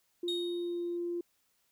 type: tone with pitch glide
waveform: sine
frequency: 349.2 to 346.6 Hz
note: F4 to F4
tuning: 0 to -13 cents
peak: -32 dBFS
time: 0.23-1.21 s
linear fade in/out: 5 ms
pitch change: -13 cents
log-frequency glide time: 0.43-0.83 s
type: tone with exponential decay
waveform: triangle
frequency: 3729 Hz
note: A#7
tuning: in tune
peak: -29 dBFS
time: 0.28-0.97 s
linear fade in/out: 2 ms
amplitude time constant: 150 ms
effects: tanh soft clip ceiling -24 dBFS + white hiss -74 dBFS RMS until 1.71 s